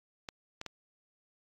clicks, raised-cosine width 0.2 ms, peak -22 dBFS, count 3, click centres 0.288 / 0.614 / 0.663 s, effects AAC 64 kbps

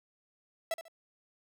45% pulse tone with echo, 659.3 Hz, E5, in tune, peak -30 dBFS, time 0.71-0.74 s, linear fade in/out 2 ms, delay 71 ms, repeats 2, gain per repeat -11 dB, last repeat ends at 0.882 s, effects none

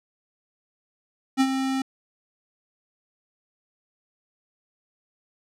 square tone with ADSR envelope, 265.7 Hz, C4, 27 cents sharp, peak -16 dBFS, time 1.37-1.82 s, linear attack 36 ms, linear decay 56 ms, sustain -8 dB, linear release 4 ms, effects low-pass 9000 Hz 12 dB/octave

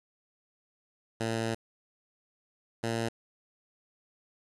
10% pulse tone pair in turn, 113.3 / 114.55 Hz, A#2 / A#2, -49 / -30 cents, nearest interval unison, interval 19 cents, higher second, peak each -21 dBFS, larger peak neither, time 1.2-1.55 / 2.83-3.09 s, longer first, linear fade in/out 10 ms, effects resampled to 24000 Hz + 8-bit

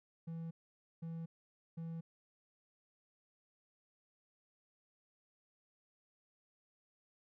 triangle tone bursts, 164.81 Hz, E3, in tune, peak -39 dBFS, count 3, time 0.27-2.01 s, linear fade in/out 10 ms, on 240 ms, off 510 ms, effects none

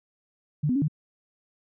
sine tone with pitch steps, 148.8 / 250.7 / 280.8 / 151.7 Hz, D3 / B3 / C#4 / D#3, +23 / +26 / +22 / -44 cents, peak -21 dBFS, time 0.63-0.882 s, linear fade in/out 10 ms, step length 63 ms, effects none

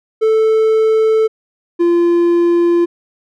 triangle tone pair in turn, 440 / 344.2 Hz, A4 / F4, 0 / -25 cents, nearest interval major third, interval 425 cents, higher first, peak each -7 dBFS, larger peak neither, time 0.21-1.28 / 1.79-2.86 s, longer neither, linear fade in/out 20 ms, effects none

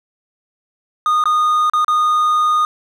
triangle tone with dropouts, 1230 Hz, D#6, 20 cents flat, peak -10 dBFS, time 1.06-2.65 s, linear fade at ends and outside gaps 1 ms, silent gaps 1.239-1.256 / 1.698-1.735 / 1.846-1.881 s, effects none

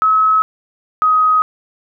sine tone pair in turn, 1286 / 1258.8 Hz, E6 / D#6, -43 / +20 cents, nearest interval unison, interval 37 cents, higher first, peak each -9 dBFS, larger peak neither, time 0.02-0.42 / 1.02-1.42 s, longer neither, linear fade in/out 0 ms, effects none

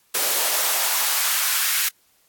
white noise with high-pass filter sweep, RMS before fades -21 dBFS, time 0.14-1.89 s, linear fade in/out 10 ms, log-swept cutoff 430 to 1700 Hz, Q 1.3, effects white hiss -61 dBFS RMS until 2.28 s + AAC 64 kbps

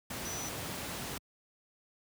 sine tone in noise, 5940 Hz, F#8, 6 cents sharp, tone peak -40 dBFS, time 0.25-0.49 s, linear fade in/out 5 ms, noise pink, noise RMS -39 dBFS, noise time 0.1-1.18 s, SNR -4 dB, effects high-pass 80 Hz 12 dB/octave

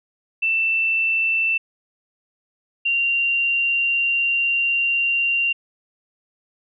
sine tone pair in turn, 2668 / 2768 Hz, E7 / F7, +20 / -16 cents, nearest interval minor second, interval 64 cents, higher second, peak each -17 dBFS, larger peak neither, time 0.42-1.58 / 2.85-5.53 s, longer second, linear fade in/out 10 ms, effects none

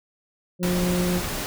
harmonic tone, 178.7 Hz, F3, 40 cents sharp, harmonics 1 / 2 / 3, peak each -22 / -28 / -32 dBFS, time 0.59-1.22 s, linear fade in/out 50 ms
pink noise, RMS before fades -29 dBFS, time 0.63-1.46 s, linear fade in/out 0 ms
effects none

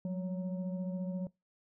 sine tone with frequency modulation, 180.8 Hz, F#3, 40 cents flat, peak -33 dBFS, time 0.05-1.27 s, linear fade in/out 2 ms, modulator 376 Hz, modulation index 0.56, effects noise-tail reverb RT60 0.2 s tail -22 dB re dry

